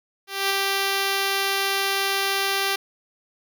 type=tone with ADSR envelope; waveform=5% pulse; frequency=392.3 Hz; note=G4; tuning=1 cent sharp; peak=-8 dBFS; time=0.27-2.76 s; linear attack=230 ms; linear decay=9 ms; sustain=-2 dB; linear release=7 ms; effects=none